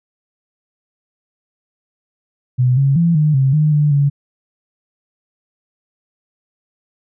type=tone with pitch steps; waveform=sine; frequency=125.9 / 137.6 / 168.9 / 151.9 / 134.1 / 152.5 / 148.4 / 142.1 Hz; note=B2 / C#3 / E3 / D#3 / C3 / D#3 / D3 / C#3; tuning=+34 / -12 / +42 / -41 / +43 / -34 / +18 / +43 cents; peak=-10 dBFS; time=2.58-4.1 s; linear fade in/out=20 ms; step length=190 ms; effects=none